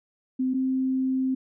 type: tone pair in turn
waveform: sine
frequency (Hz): 258.5 / 261.5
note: C4 / C4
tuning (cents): -21 / -1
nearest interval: unison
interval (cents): 20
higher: second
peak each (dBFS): -22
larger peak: neither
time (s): 0.39-0.54 / 0.54-1.35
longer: second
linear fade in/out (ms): 10
effects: none